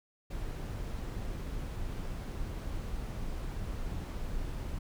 brown noise, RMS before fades -37 dBFS, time 0.3-4.79 s, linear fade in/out 10 ms, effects none

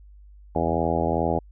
harmonic tone with a mistuned harmonic, 82.41 Hz, E2, in tune, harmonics 1 / 2 / 3 / 4 / 5 / 6 / 7 / 8 / 9 / 10, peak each -30 / -30 / -30 / -30 / -30 / -30 / -30 / -30 / -30 / -30 dBFS, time 0.55-1.39 s, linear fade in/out 5 ms, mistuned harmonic 1, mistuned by -58 cents, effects added 50 Hz sine -45 dBFS peak until 1.51 s

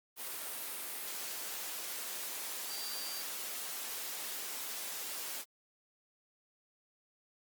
sine tone in noise, 4699 Hz, D8, in tune, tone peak -43 dBFS, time 2.67-3.25 s, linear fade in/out 50 ms, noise white, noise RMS -41 dBFS, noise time 0.16-5.45 s, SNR -5 dB, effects high-pass 300 Hz 12 dB/octave + Opus 32 kbps

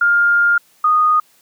sine tone pair in turn, 1407 / 1236.4 Hz, F6 / D#6, +12 / -11 cents, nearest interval major second, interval 223 cents, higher first, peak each -10 dBFS, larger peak neither, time 0.01-0.58 / 0.84-1.2 s, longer first, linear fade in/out 5 ms, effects white hiss -54 dBFS RMS until 1.41 s + high-pass 100 Hz 12 dB/octave

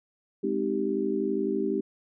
sine chord, Ab major seventh, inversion none, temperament just, 207.7 / 259.6 / 311.5 / 389.3 Hz, Ab3 / C4 / Eb4 / G4, 0 / -13 / +2 / -12 cents, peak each -32 / -32 / -31 / -28 dBFS, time 0.43-1.81 s, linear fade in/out 10 ms, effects none

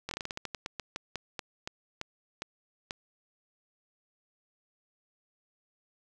slowing click train, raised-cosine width 0.2 ms, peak -18 dBFS, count 19, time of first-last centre 0.09-2.909 s, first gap 22 ms, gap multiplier 1.2, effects none

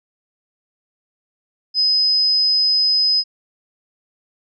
sine tone, 5040 Hz, D#8, 21 cents sharp, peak -13 dBFS, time 1.74-3.24 s, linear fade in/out 50 ms, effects none

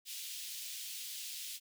pink high-pass noise, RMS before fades -44 dBFS, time 0.05-1.6 s, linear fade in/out 50 ms, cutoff 2900 Hz, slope 24 dB/octave, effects none

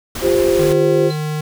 pink noise, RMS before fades -26 dBFS, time 0.15-0.73 s, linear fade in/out 5 ms
sine chord, F suspended second, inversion none, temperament equal with one note detuned, 349.2 / 395.2 / 523.3 Hz, F4 / G4 / C5, 0 / +14 / 0 cents, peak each -16 dBFS, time 0.21-1.12 s, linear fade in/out 50 ms
square tone, 152.6 Hz, D#3, 33 cents flat, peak -20 dBFS, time 0.59-1.41 s, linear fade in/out 5 ms
sine tone with exponential decay, 4071 Hz, C8, 48 cents flat, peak -25 dBFS, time 1.1-1.24 s, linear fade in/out 5 ms, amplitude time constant 30 ms
effects none

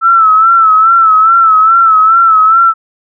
sine tone with vibrato, 1318.5 Hz, E6, in tune, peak -3 dBFS, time 0.01-2.74 s, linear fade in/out 50 ms, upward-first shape sine, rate 2.4 Hz, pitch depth 62 cents each way, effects none

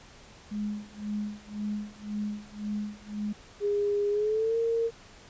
sine tone with tremolo, 208.9 Hz, G#3, 10 cents sharp, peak -28 dBFS, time 0.51-3.33 s, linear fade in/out 10 ms, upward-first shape sine, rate 1.9 Hz, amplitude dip 95%
sine tone with pitch glide, 409.2 to 459.3 Hz, G#4 to A#4, -26 to -26 cents, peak -24 dBFS, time 3.6-4.91 s, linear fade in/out 50 ms, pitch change +200 cents, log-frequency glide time 4.1-4.57 s
effects pink hiss -52 dBFS RMS until 5.29 s + resampled to 16000 Hz

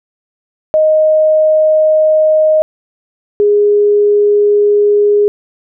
sine tone pair in turn, 622.3 / 412.8 Hz, D#5 / G#4, 0 / -10 cents, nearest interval perfect fifth, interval 710 cents, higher first, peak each -6 dBFS, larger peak neither, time 0.74-2.62 / 3.4-5.28 s, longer neither, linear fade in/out 0 ms, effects none

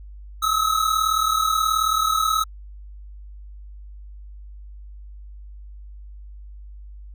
square tone pair together, 1266 / 1304.6 Hz, D#6 / E6, +30 / -18 cents, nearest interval minor second, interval 52 cents, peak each -22 dBFS, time 0.42-2.44 s, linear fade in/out 10 ms, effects added 50 Hz sine -37 dBFS peak until 7.14 s

